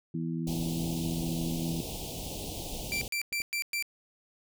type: harmonic tone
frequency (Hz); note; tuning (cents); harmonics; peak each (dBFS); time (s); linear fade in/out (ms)
82.41; E2; 0; 2 / 3 / 4; -32 / -36 / -38; 0.14-1.81; 5
type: band-stop noise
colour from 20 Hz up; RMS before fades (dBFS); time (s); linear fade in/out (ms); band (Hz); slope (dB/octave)
pink; -38; 0.47-3.08; 2; 830 to 2700; 48
type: clicks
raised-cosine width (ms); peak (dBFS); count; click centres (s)
2; -38 / -37 / -35; 3; 2.831 / 3.322 / 3.403
type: tone bursts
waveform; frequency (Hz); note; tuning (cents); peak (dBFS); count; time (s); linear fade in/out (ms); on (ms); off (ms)
sawtooth; 2349; D7; 0; -26; 5; 2.92-3.825; 0; 93; 110
effects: none